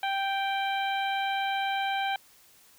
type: harmonic tone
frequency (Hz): 784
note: G5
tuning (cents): 0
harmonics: 1 / 2 / 3 / 4 / 5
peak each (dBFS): -28 / -34 / -36 / -37 / -43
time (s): 0.03-2.16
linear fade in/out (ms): 2
effects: white hiss -58 dBFS RMS until 2.78 s